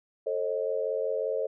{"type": "chord", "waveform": "sine", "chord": "A diminished", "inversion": "none", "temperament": "equal with one note detuned", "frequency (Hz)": [440, 537, 622.3], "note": ["A4", "C5", "Eb5"], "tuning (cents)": [0, 45, 0], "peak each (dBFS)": [-31, -30, -33], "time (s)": [0.26, 1.47], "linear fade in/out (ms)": 10, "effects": []}